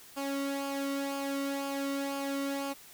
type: tone with flanger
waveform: sawtooth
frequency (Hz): 277.2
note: C#4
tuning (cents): 0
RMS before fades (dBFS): -34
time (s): 0.16-2.74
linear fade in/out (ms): 20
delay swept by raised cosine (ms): 0.51 to 1.22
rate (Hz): 2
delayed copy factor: -0.6
effects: white hiss -53 dBFS RMS until 2.93 s